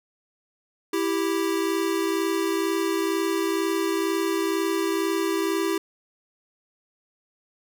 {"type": "tone pair together", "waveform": "square", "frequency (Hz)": [329.9, 392], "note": ["E4", "G4"], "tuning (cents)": [1, 0], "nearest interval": "minor third", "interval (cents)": 299, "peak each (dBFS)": -26, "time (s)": [0.93, 5.78], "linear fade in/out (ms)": 5, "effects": []}